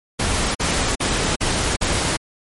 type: noise bursts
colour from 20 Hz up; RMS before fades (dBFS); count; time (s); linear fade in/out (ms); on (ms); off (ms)
pink; -20; 5; 0.19-2.17; 10; 360; 45
effects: MP3 48 kbps